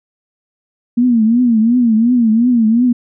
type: tone with vibrato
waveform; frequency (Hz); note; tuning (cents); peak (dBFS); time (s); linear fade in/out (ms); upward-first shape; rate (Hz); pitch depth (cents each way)
sine; 233.1; A#3; 0; -8; 0.97-2.93; 10; triangle; 2.8; 150
effects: none